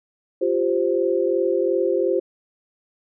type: chord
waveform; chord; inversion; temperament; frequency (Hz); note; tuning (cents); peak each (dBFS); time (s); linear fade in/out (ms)
sine; F suspended second; none; equal; 349.2 / 392 / 523.3; F4 / G4 / C5; 0 / 0 / 0; -22; 0.41-2.2; 10
effects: none